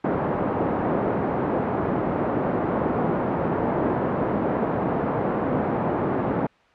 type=band-pass noise; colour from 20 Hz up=pink; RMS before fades=-24 dBFS; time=0.04-6.47 s; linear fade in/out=5 ms; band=180 to 890 Hz; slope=12 dB/octave; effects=white hiss -56 dBFS RMS until 6.74 s + low-pass 2000 Hz 12 dB/octave